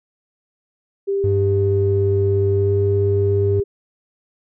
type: tone with pitch glide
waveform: sine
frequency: 395.6 to 400.4 Hz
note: G4 to G4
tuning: +16 to +37 cents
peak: -17 dBFS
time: 1.07-3.64 s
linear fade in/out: 20 ms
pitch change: +21 cents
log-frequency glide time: 2.52-2.74 s
type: tone with vibrato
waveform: triangle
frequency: 98.3 Hz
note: G2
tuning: 5 cents sharp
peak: -15 dBFS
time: 1.24-3.6 s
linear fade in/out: 0 ms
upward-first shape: sine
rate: 17 Hz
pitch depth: 13 cents each way
effects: none